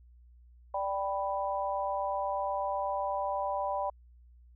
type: chord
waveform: sine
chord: G major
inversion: second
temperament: equal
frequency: 587.3 / 784 / 987.8 Hz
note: D5 / G5 / B5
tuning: 0 / 0 / 0 cents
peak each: -34 dBFS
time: 0.74-3.9 s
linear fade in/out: 5 ms
effects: added 60 Hz sine -54 dBFS peak until 4.55 s